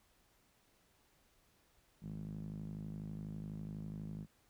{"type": "tone with band-pass filter", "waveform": "sawtooth", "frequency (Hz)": 52.1, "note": "G#1", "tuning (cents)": 6, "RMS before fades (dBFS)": -45, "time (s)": [2.01, 4.27], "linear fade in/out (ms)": 50, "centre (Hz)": 180, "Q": 4.7, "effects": ["pink hiss -72 dBFS RMS until 4.49 s"]}